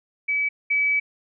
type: tone pair in turn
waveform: sine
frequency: 2289 / 2289 Hz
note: D7 / D7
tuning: -45 / -45 cents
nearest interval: unison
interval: 0 cents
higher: neither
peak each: -20 / -18 dBFS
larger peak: second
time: 0.28-0.49 / 0.7-1 s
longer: second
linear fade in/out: 10 ms
effects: none